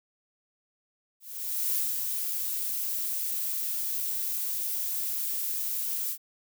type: noise with ADSR envelope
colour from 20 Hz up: violet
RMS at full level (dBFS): -27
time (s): 1.2-6.18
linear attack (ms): 540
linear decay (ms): 210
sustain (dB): -4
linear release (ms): 71
effects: none